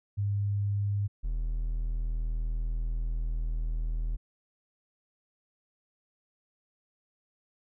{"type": "tone pair in turn", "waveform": ["sine", "triangle"], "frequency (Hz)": [101.3, 40.2], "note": ["G#2", "E1"], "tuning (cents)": [-43, -43], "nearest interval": "octave + major third", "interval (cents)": 1600, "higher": "first", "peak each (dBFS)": -26, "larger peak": "neither", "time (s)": [[0.17, 1.08], [1.23, 4.17]], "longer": "second", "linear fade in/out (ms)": 20, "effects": []}